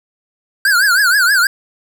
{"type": "tone with vibrato", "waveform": "square", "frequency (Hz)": 1532, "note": "G6", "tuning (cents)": -40, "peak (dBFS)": -10, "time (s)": [0.65, 1.47], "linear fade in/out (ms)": 2, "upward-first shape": "triangle", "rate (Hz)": 6.3, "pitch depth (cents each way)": 200, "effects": ["7-bit"]}